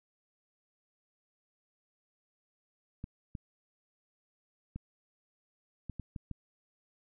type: clicks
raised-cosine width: 5 ms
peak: -27 dBFS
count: 7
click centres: 3.041 / 3.352 / 4.76 / 5.897 / 5.997 / 6.162 / 6.313 s
effects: none

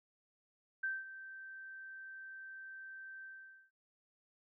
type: tone with ADSR envelope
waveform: sine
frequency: 1557 Hz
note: G6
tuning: 12 cents flat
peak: -33 dBFS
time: 0.83-3.71 s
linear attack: 9 ms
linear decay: 200 ms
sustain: -14 dB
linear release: 470 ms
effects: none

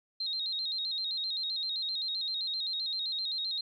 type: tone with vibrato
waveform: sine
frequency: 3951 Hz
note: B7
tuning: in tune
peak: -31 dBFS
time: 0.2-3.61 s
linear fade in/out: 5 ms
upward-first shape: square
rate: 7.7 Hz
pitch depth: 84 cents each way
effects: 12-bit

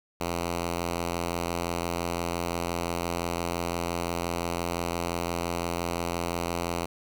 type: tone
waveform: 5% pulse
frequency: 85.8 Hz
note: F2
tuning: 30 cents flat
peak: -17 dBFS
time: 0.2-6.86 s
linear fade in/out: 10 ms
effects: none

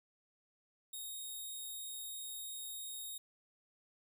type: tone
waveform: 5% pulse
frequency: 3729 Hz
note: A#7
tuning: in tune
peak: -35 dBFS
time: 0.93-3.18 s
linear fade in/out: 5 ms
effects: none

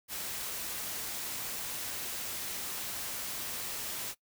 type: noise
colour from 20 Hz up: white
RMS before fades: -38 dBFS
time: 0.08-4.15 s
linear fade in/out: 50 ms
effects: noise-tail reverb RT60 0.1 s tail -20 dB re dry

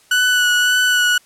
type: tone with vibrato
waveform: 30% pulse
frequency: 1480 Hz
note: F#6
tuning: in tune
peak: -10 dBFS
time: 0.11-1.18 s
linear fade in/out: 5 ms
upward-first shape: sine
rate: 1.8 Hz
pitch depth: 18 cents each way
effects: white hiss -52 dBFS RMS until 1.25 s + low-pass 11000 Hz 12 dB/octave

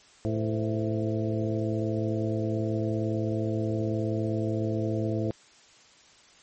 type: harmonic tone with a mistuned harmonic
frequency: 110 Hz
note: A2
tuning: in tune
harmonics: 1 / 2 / 3 / 4 / 5 / 6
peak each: -29 / -33 / -31 / -36 / -35 / -38 dBFS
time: 0.25-5.31 s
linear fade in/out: 0 ms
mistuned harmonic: 5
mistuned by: -100 cents
effects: white hiss -56 dBFS RMS until 6.42 s + MP3 32 kbps

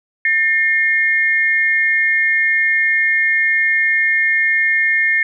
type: tone pair together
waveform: sine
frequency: 1800 / 2141 Hz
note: A6 / C7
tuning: +39 / +39 cents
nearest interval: minor third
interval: 300 cents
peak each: -15 dBFS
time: 0.25-5.23 s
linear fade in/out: 2 ms
effects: none

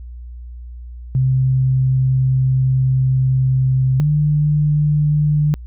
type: tone pair in turn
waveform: sine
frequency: 130.81 / 149.52 Hz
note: C3 / D3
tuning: 0 / +31 cents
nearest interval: major second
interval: 231 cents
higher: second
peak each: -12 dBFS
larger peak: neither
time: 1.15-4 / 4-5.54 s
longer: first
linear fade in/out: 0 ms
effects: added 60 Hz sine -30 dBFS peak until 5.66 s

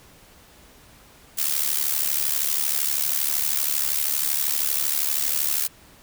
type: noise with amplitude modulation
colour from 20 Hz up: blue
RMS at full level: -20 dBFS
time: 1.37-5.68 s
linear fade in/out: 20 ms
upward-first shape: sine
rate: 72.7 Hz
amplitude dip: 80%
effects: pink hiss -51 dBFS RMS until 6.02 s

